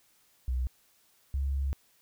sine tone pair in turn, 63 / 68.63 Hz, B1 / C#2, +35 / -17 cents, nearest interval minor second, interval 148 cents, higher second, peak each -27 dBFS, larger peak neither, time 0.48-0.67 / 1.34-1.73 s, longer second, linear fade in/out 0 ms, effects white hiss -66 dBFS RMS until 2.01 s

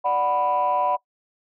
sine chord, B minor, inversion first, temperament equal, 587.3 / 740 / 987.8 Hz, D5 / F#5 / B5, 0 / 0 / 0 cents, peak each -25 / -22 / -21 dBFS, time 0.04-0.97 s, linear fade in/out 20 ms, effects noise-tail reverb RT60 0.1 s tail -21 dB re dry + tanh soft clip ceiling -13 dBFS

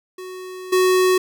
square tone with level steps, 370 Hz, F#4, in tune, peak -32 / -14 dBFS, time 0.18-1.18 s, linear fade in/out 5 ms, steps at 0.72 s, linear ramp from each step 10 ms, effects none

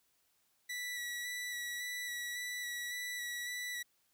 sawtooth tone with vibrato, 1953 Hz, B6, 20 cents flat, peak -35 dBFS, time 0.69-3.83 s, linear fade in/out 10 ms, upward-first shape square, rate 1.8 Hz, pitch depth 14 cents each way, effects white hiss -75 dBFS RMS until 4.13 s

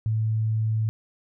sine tone, 110 Hz, A2, in tune, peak -21 dBFS, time 0.06-0.89 s, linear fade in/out 0 ms, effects none

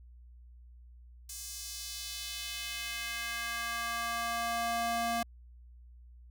square tone with high-pass filter sweep, 233.1 Hz, A#3, in tune, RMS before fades -36 dBFS, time 1.29-5.23 s, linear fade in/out 5 ms, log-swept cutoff 6900 to 490 Hz, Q 1.4, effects added 60 Hz sine -51 dBFS peak until 6.3 s

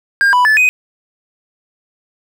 triangle tone with pitch steps, 1608 / 990 / 1739 / 2503 Hz, G6 / B5 / A6 / D#7, +44 / +4 / -21 / +10 cents, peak -6 dBFS, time 0.21-0.69 s, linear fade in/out 0 ms, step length 120 ms, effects none

